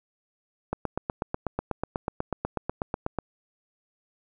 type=click train; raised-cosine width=1 ms; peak=-13 dBFS; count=21; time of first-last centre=0.73-3.187 s; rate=8.14 Hz; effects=none